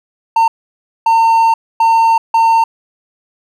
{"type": "tone bursts at uneven times", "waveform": "triangle", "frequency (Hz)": 908, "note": "A#5", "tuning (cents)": -46, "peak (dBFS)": -5, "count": 4, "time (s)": [[0.36, 0.48], [1.06, 1.54], [1.8, 2.18], [2.34, 2.64]], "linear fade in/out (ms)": 5, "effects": []}